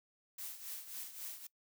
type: noise with tremolo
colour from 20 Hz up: blue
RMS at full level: -43 dBFS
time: 0.38-1.47 s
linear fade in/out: 5 ms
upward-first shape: triangle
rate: 3.7 Hz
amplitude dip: 75%
effects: noise-tail reverb RT60 0.1 s tail -22 dB re dry